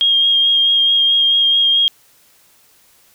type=tone with vibrato; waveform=sine; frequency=3240 Hz; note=G#7; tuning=43 cents flat; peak=-10 dBFS; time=0.01-1.88 s; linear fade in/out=0 ms; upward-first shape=sine; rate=4.6 Hz; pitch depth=16 cents each way; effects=white hiss -52 dBFS RMS until 3.14 s